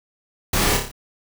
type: noise with echo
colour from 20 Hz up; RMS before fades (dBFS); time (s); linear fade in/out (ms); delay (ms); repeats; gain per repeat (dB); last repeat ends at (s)
pink; -20; 0.53-0.77; 5; 29; 5; -4; 0.915
effects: none